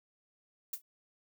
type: noise with exponential decay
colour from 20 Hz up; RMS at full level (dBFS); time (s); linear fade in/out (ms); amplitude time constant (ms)
violet; -32; 0.73-0.82; 5; 19
effects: none